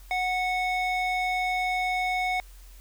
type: tone with band-pass filter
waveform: square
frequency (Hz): 736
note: F#5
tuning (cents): -9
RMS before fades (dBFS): -27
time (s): 0.11-2.4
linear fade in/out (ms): 0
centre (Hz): 1700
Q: 1.7
effects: added 44 Hz sine -45 dBFS peak until 2.8 s + white hiss -56 dBFS RMS until 2.8 s